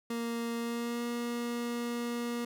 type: tone with pitch glide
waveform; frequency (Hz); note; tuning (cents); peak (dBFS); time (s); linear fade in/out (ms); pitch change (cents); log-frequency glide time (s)
30% pulse; 233.1 to 238.1; A#3 to A#3; 0 to +37; -30; 0.1-2.45; 5; +37; 0.58-1.04
effects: none